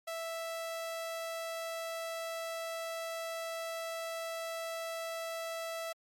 sawtooth tone, 659.3 Hz, E5, in tune, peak -33 dBFS, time 0.07-5.93 s, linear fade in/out 10 ms, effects MP3 64 kbps

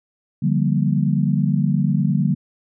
sine chord, G minor seventh, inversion second, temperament just, 147 / 176.4 / 196 / 235.2 Hz, D3 / F3 / G3 / Bb3, +2 / +18 / 0 / +16 cents, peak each -19 / -22 / -21 / -24 dBFS, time 0.42-2.35 s, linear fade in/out 10 ms, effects none

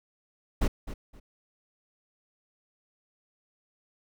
brown noise with echo, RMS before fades -22 dBFS, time 0.61-0.68 s, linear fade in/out 10 ms, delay 260 ms, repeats 2, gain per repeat -13 dB, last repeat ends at 1.2 s, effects none

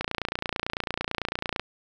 click train, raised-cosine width 0.3 ms, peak -11 dBFS, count 47, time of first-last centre 0.01-1.596 s, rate 29 Hz, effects none

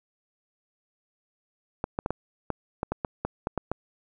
clicks, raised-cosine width 1 ms, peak -13 dBFS, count 12, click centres 1.841 / 1.989 / 2.061 / 2.106 / 2.503 / 2.831 / 2.92 / 3.048 / 3.25 / 3.471 / 3.577 / 3.716 s, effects none

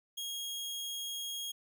sawtooth tone, 3274 Hz, G#7, 25 cents flat, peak -34 dBFS, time 0.17-1.52 s, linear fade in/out 10 ms, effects none

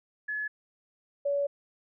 sine tone pair in turn, 1706 / 567.3 Hz, G#6 / C#5, +46 / +40 cents, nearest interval octave + perfect fifth, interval 1906 cents, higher first, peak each -30 / -25 dBFS, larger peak second, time 0.28-0.48 / 1.25-1.47 s, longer second, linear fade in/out 10 ms, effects none

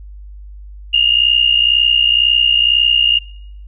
sine tone pair together, 2799 / 2861 Hz, F7 / F7, +3 / +41 cents, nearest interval unison, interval 38 cents, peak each -12 dBFS, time 0.93-3.19 s, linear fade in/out 10 ms, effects noise-tail reverb RT60 0.7 s tail -22 dB re dry + added 50 Hz sine -31 dBFS peak until 3.67 s

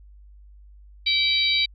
harmonic tone, 771 Hz, G5, 29 cents flat, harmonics 3 / 4 / 5 / 6, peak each -24 / -30 / -21 / -26 dBFS, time 1.06-1.66 s, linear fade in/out 10 ms, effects added 50 Hz sine -45 dBFS peak until 1.74 s

